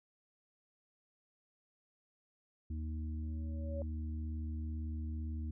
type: harmonic tone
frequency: 77.9 Hz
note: D#2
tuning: 3 cents sharp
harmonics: 1 / 3 / 4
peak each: -37 / -47 / -52 dBFS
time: 2.7-5.51 s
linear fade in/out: 5 ms
type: tone with exponential growth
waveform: sine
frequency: 560 Hz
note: C#5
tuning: 18 cents sharp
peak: -38 dBFS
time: 3.22-3.82 s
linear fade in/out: 1 ms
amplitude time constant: 130 ms
effects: none